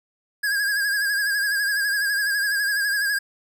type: tone with vibrato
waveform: square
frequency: 1640 Hz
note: G#6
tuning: 22 cents flat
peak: -21 dBFS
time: 0.43-3.19 s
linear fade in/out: 10 ms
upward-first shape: sine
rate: 12 Hz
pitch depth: 56 cents each way
effects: none